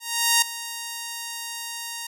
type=tone with ADSR envelope; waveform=5% pulse; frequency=932.3 Hz; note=A#5; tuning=in tune; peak=-3 dBFS; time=0-2.07 s; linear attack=420 ms; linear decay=4 ms; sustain=-16 dB; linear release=6 ms; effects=none